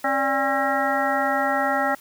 harmonic tone with a mistuned harmonic, 270.2 Hz, C#4, 44 cents flat, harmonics 1 / 2 / 3 / 4 / 5 / 6 / 7, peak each -29 / -26 / -24 / -34 / -26 / -33 / -27 dBFS, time 0.04-1.95 s, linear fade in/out 5 ms, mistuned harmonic 2, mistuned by +130 cents, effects white hiss -49 dBFS RMS until 2 s

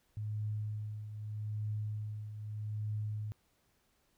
sine tone with tremolo, 106.3 Hz, G#2, 41 cents sharp, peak -33 dBFS, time 0.17-3.32 s, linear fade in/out 0 ms, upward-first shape triangle, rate 0.81 Hz, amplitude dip 65%, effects pink hiss -74 dBFS RMS until 4.17 s

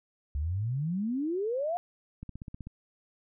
sine exponential sweep, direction up, 67.6 to 726 Hz, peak -28 dBFS, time 0.35-1.77 s, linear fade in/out 0 ms
click train, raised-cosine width 5 ms, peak -28 dBFS, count 8, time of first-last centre 2.23-2.67 s, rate 15.9 Hz
effects none

